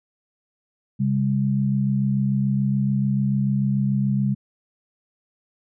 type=tone pair together; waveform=sine; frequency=134.3 / 201.2 Hz; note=C3 / G3; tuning=+46 / +45 cents; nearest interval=perfect fifth; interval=699 cents; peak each=-21 dBFS; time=0.99-4.35 s; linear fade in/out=20 ms; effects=none